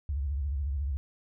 sine tone with vibrato, 70.1 Hz, C#2, 20 cents sharp, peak -28 dBFS, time 0.09-0.97 s, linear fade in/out 0 ms, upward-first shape sine, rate 14 Hz, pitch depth 160 cents each way, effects none

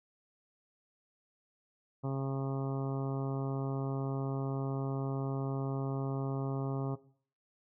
harmonic tone, 135.7 Hz, C#3, 36 cents flat, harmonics 1 / 2 / 3 / 4 / 5 / 6 / 7 / 8 / 9, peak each -33 / -39 / -43 / -45 / -47 / -49 / -50 / -51 / -52 dBFS, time 2.03-6.96 s, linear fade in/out 20 ms, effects noise-tail reverb RT60 0.5 s tail -17 dB re dry

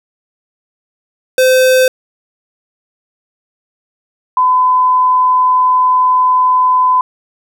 square / sine tone pair in turn, 515 / 1011.1 Hz, C5 / B5, -28 / +40 cents, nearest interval octave, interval 1168 cents, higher second, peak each -7 dBFS, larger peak neither, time 1.38-1.88 / 4.37-7.01 s, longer second, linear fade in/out 2 ms, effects none

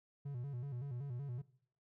triangle tone with vibrato, 131.1 Hz, C3, 4 cents sharp, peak -38 dBFS, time 0.25-1.42 s, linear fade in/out 10 ms, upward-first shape square, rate 5.3 Hz, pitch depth 130 cents each way, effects noise-tail reverb RT60 0.6 s tail -20 dB re dry

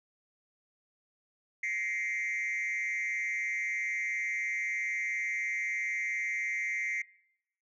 sine tone with frequency modulation, 2093 Hz, C7, in tune, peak -28 dBFS, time 1.63-7.02 s, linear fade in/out 5 ms, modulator 189 Hz, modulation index 0.78, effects noise-tail reverb RT60 0.8 s tail -25 dB re dry + tanh soft clip ceiling -29 dBFS

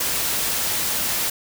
white noise, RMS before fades -23 dBFS, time 0-1.3 s, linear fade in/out 5 ms, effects none

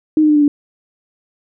sine tone with pitch steps, 310 / 304.9 / 299.8 / 294.8 / 289.9 Hz, D#4 / D#4 / D4 / D4 / D4, -6 / -35 / +36 / +7 / -22 cents, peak -8 dBFS, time 0.17-0.48 s, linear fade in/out 2 ms, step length 62 ms, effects none

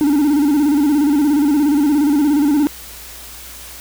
triangle tone with vibrato, 291.5 Hz, D4, 13 cents flat, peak -9 dBFS, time 0.01-2.67 s, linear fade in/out 0 ms, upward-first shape square, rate 17 Hz, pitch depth 75 cents each way, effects added 59 Hz sine -41 dBFS peak until 3.8 s + white hiss -35 dBFS RMS until 3.8 s

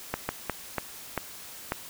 slowing click train, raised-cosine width 0.5 ms, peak -12 dBFS, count 6, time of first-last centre 0.14-1.721 s, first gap 150 ms, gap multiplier 1.38, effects white hiss -44 dBFS RMS until 1.89 s

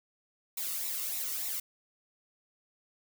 blue noise with flanger, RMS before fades -35 dBFS, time 0.57-1.6 s, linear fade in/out 5 ms, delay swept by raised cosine 0.63 to 1.25 ms, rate 3.4 Hz, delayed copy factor -0.7, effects none

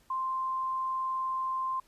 sine tone, 1046.5 Hz, C6, in tune, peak -29 dBFS, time 0.1-1.8 s, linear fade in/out 5 ms, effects pink hiss -65 dBFS RMS until 1.87 s + resampled to 32000 Hz

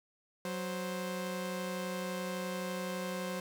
sawtooth tone pair together, 185.3 / 524.1 Hz, F#3 / C5, +3 / +3 cents, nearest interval octave + tritone, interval 1800 cents, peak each -34 / -35 dBFS, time 0.45-3.4 s, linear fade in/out 2 ms, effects none

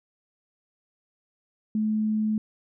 sine tone, 215.6 Hz, A3, 35 cents flat, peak -22 dBFS, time 1.75-2.38 s, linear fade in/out 2 ms, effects none

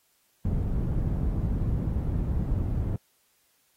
white low-pass noise, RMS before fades -27 dBFS, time 0.45-2.96 s, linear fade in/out 2 ms, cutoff 120 Hz, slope 12 dB/octave, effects white hiss -68 dBFS RMS until 3.76 s + AAC 48 kbps

